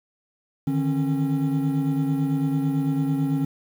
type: tone cluster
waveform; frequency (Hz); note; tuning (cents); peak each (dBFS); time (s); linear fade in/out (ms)
triangle; 149.4 / 158.4 / 271.6; D3 / D#3 / C#4; +30 / +31 / -35; -23 / -27 / -21; 0.67-3.45; 5
effects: 8-bit